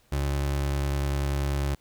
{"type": "tone", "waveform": "30% pulse", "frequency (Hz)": 70.1, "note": "C#2", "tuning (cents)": 20, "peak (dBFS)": -22, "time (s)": [0.12, 1.75], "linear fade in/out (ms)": 5, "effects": ["pink hiss -63 dBFS RMS until 1.8 s"]}